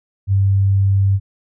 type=tone; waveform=sine; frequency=98 Hz; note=G2; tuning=in tune; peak=-11 dBFS; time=0.27-1.2 s; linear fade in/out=50 ms; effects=none